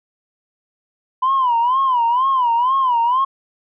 sine tone with vibrato, 1001 Hz, B5, 23 cents sharp, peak -12 dBFS, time 1.22-3.25 s, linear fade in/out 10 ms, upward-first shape sine, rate 2.1 Hz, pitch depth 140 cents each way, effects tanh soft clip ceiling -10 dBFS

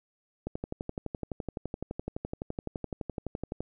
click train, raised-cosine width 2 ms, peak -20 dBFS, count 38, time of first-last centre 0.47-3.606 s, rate 11.8 Hz, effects none

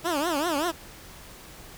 15% pulse tone with vibrato, 314.8 Hz, D#4, 20 cents sharp, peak -18 dBFS, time 0.04-0.72 s, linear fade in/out 20 ms, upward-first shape triangle, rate 5.2 Hz, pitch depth 260 cents each way, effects pink hiss -46 dBFS RMS until 1.77 s

